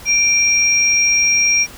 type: tone pair together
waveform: sine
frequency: 2367 / 5625 Hz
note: D7 / F8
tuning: +13 / +12 cents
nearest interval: octave + minor third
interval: 1499 cents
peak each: -14 dBFS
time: 0.05-1.67 s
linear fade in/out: 50 ms
effects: pink hiss -37 dBFS RMS until 1.77 s